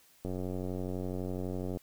click train, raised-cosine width 2 ms, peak -24 dBFS, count 141, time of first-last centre 0.25-1.772 s, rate 92 Hz, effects white hiss -63 dBFS RMS until 1.82 s

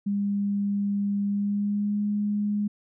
sine tone with pitch glide, 201.7 to 206.8 Hz, G3 to G#3, +50 to -7 cents, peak -23 dBFS, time 0.06-2.68 s, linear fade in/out 10 ms, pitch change +43 cents, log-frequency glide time 1.26-2.02 s, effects none

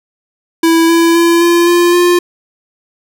square tone with pitch steps, 329.6 / 334 / 338.5 / 343 / 347.6 / 352.2 Hz, E4 / E4 / E4 / F4 / F4 / F4, 0 / +23 / +46 / -31 / -8 / +15 cents, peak -7 dBFS, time 0.63-2.19 s, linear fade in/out 5 ms, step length 260 ms, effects none

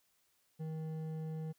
sine tone with hard clipping, 158.3 Hz, D#3, 30 cents sharp, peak -40 dBFS, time 0.59-1.53 s, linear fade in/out 20 ms, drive 8 dB, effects white hiss -75 dBFS RMS until 1.58 s

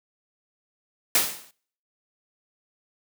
white noise with exponential decay, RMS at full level -17 dBFS, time 1.15-1.51 s, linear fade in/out 2 ms, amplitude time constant 78 ms, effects noise-tail reverb RT60 0.6 s tail -26 dB re dry + high-pass 150 Hz 12 dB/octave

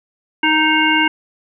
harmonic tone, 311.1 Hz, D#4, in tune, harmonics 1 / 3 / 5 / 7 / 9, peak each -18 / -18 / -18 / -18 / -18 dBFS, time 0.43-1.08 s, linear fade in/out 5 ms, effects none

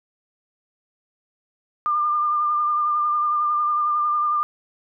sine tone with vibrato, 1200 Hz, D6, 37 cents sharp, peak -18 dBFS, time 1.86-4.43 s, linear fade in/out 0 ms, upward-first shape triangle, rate 11 Hz, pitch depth 28 cents each way, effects none

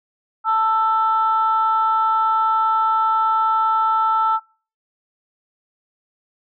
sine tone pair together, 885 / 1326 Hz, A5 / E6, +10 / +10 cents, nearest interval perfect fifth, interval 700 cents, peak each -18 / -16 dBFS, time 0.44-4.4 s, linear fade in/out 50 ms, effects noise-tail reverb RT60 0.4 s tail -25 dB re dry + tanh soft clip ceiling -8 dBFS

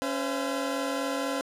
25% pulse tone cluster, 277.6 / 511 / 676 Hz, C#4 / C5 / E5, +3 / -41 / +43 cents, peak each -27 / -29 / -32 dBFS, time 0.02-1.41 s, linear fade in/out 0 ms, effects low-pass 12000 Hz 12 dB/octave

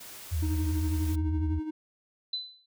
white noise, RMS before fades -45 dBFS, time 0-1.16 s, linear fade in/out 10 ms
sine tone with vibrato, 81.2 Hz, E2, 26 cents flat, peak -26 dBFS, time 0.31-1.6 s, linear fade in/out 20 ms, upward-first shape sine, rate 10 Hz, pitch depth 130 cents each way
triangle tone with tremolo, 311.1 Hz, D#4, in tune, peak -28 dBFS, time 0.42-1.71 s, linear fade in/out 10 ms, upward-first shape sine, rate 12 Hz, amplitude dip 55%
sine tone with exponential decay, 4013 Hz, B7, 27 cents sharp, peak -27 dBFS, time 2.33-2.66 s, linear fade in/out 5 ms, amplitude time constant 71 ms
effects none

